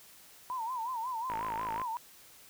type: tone with vibrato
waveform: sine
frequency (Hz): 961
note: B5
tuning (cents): -48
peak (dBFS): -33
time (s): 0.5-1.97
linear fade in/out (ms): 0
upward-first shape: sine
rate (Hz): 5.5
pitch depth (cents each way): 140
type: click train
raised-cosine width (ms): 0.5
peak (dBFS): -24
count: 29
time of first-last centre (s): 1.3-1.817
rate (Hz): 54.2
effects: white hiss -56 dBFS RMS until 2.49 s